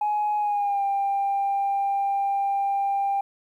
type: tone with pitch glide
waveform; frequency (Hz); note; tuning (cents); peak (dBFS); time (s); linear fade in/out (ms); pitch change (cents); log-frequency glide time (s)
sine; 838 to 794.2; G#5 to G5; +15 to +22; -20; 0.01-3.21; 5; -93; 0.38-0.83
effects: tanh soft clip ceiling -18 dBFS + 10-bit